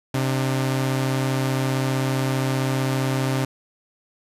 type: tone pair together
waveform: sawtooth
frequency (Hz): 131.7 / 298.7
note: C3 / D4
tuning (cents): +12 / +29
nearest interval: octave + major second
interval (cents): 1417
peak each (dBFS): -17 / -25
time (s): 0.14-3.45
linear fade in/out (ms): 5
effects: resampled to 32000 Hz